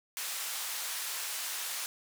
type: band-pass noise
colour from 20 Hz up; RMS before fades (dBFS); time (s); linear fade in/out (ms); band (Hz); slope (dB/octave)
white; -37; 0.17-1.86; 0; 850 to 13000; 12
effects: none